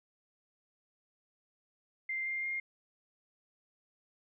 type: tone with pitch steps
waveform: sine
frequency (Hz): 2093 / 2108 / 2122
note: C7 / C7 / C7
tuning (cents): 0 / +12 / +24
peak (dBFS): -33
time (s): 2.09-2.6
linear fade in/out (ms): 5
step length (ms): 170
effects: none